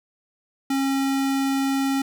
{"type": "tone", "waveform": "square", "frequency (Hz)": 271.8, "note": "C#4", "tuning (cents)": -34, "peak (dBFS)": -21, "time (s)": [0.7, 2.02], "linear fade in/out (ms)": 5, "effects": []}